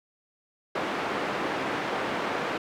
pink band-pass noise, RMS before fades -30 dBFS, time 0.75-2.58 s, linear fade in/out 5 ms, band 300 to 2100 Hz, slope 12 dB/octave, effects none

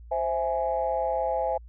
sine chord, C augmented, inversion none, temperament equal with one note detuned, 523.3 / 659.3 / 833.5 Hz, C5 / E5 / G#5, 0 / 0 / +6 cents, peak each -28 dBFS, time 0.11-1.58 s, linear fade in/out 10 ms, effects tanh soft clip ceiling -15 dBFS + added 58 Hz sine -43 dBFS peak until 1.68 s

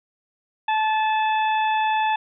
harmonic tone, 869 Hz, A5, 22 cents flat, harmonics 1 / 2 / 3 / 4, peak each -19 / -29 / -30 / -35 dBFS, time 0.68-2.16 s, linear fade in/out 5 ms, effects none

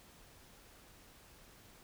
silence, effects pink hiss -60 dBFS RMS until 1.83 s

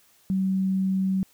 sine tone, 190.3 Hz, F#3, 49 cents sharp, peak -21 dBFS, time 0.3-1.23 s, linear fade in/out 0 ms, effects white hiss -60 dBFS RMS until 1.33 s

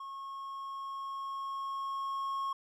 triangle tone with level ramp, 1090 Hz, C#6, 29 cents flat, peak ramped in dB -39 to -30 dBFS, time 0-2.53 s, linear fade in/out 5 ms, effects none

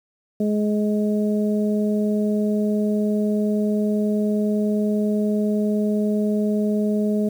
harmonic tone, 210.1 Hz, G#3, 20 cents sharp, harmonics 1 / 2 / 3, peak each -19 / -25 / -29 dBFS, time 0.4-7.29 s, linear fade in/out 5 ms, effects 8-bit

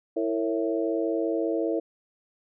harmonic tone with a mistuned harmonic, 110 Hz, A2, in tune, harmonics 3 / 4 / 5 / 6, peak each -27 / -29 / -31 / -33 dBFS, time 0.16-1.8 s, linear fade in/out 10 ms, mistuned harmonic 4, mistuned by +59 cents, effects none

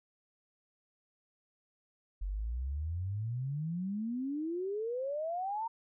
sine exponential sweep, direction up, 44.95 to 932.3 Hz, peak -33 dBFS, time 2.21-5.68 s, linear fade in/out 10 ms, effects none

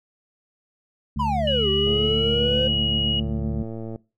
harmonic tone, 72.1 Hz, D2, 31 cents flat, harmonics 1 / 2 / 3, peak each -28 / -28 / -28 dBFS, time 1.16-3.63 s, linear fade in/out 5 ms
triangle exponential two-way sweep, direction down then up, 1034 to 385 to 519 Hz, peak -20 dBFS, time 1.19-2.68 s, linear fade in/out 10 ms, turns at 1.69 s
sine tone with pitch glide, 2919 to 2897 Hz, F#7 to F#7, -24 to -37 cents, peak -22 dBFS, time 1.47-3.2 s, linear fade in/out 5 ms, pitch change -13 cents, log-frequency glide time 2.45-2.9 s
click train, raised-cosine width 2 ms, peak -21 dBFS, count 235, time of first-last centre 1.87-3.959 s, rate 112 Hz
effects noise-tail reverb RT60 0.3 s tail -22 dB re dry

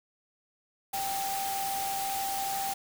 sine tone in noise, 784 Hz, G5, in tune, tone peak -31 dBFS, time 0.93-2.74 s, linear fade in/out 10 ms, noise white, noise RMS -36 dBFS, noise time 0.93-2.74 s, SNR +2 dB, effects none

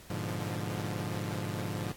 sawtooth chord, G# diminished seventh, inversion none, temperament equal with one note detuned, 103.83 / 122.48 / 146.83 / 174.61 Hz, G#2 / B2 / D3 / F3, 0 / -14 / 0 / 0 cents, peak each -33 / -37 / -36 / -35 dBFS, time 0.1-1.92 s, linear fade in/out 5 ms, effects pink hiss -53 dBFS RMS until 1.96 s + AAC 64 kbps

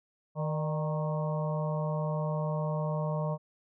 harmonic tone with a mistuned harmonic, 155.56 Hz, D#3, in tune, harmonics 1 / 3 / 4 / 5 / 6 / 7, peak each -30 / -41 / -35 / -47 / -41 / -42 dBFS, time 0.35-3.38 s, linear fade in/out 50 ms, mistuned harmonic 4, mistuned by -52 cents, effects none

